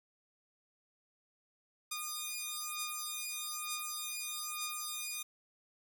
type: beating tone pair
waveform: 5% pulse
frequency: 1221 / 1222.1 Hz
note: D#6 / D#6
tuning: -33 / -31 cents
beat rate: 1.1 Hz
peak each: -29 dBFS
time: 1.91-5.23 s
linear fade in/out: 10 ms
effects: none